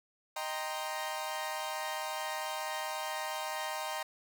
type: chord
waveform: sawtooth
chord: C minor seventh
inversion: first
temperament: equal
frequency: 622.3 / 784 / 932.3 / 1046.5 Hz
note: Eb5 / G5 / Bb5 / C6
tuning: 0 / 0 / 0 / 0 cents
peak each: -37 / -37 / -36 / -39 dBFS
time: 0.36-4.03 s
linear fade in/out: 5 ms
effects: none